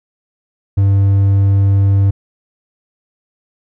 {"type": "tone", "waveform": "triangle", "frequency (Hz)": 98.6, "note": "G2", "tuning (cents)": 11, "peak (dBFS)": -6, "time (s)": [0.77, 2.11], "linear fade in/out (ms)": 10, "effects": []}